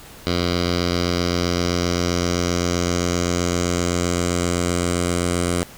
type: tone with low-pass filter sweep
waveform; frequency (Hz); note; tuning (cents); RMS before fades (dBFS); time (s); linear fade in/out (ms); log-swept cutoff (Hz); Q
10% pulse; 87.7; F2; +8; -21; 0.27-5.63; 0; 4500 to 8900; 3.6
effects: pink hiss -42 dBFS RMS until 5.77 s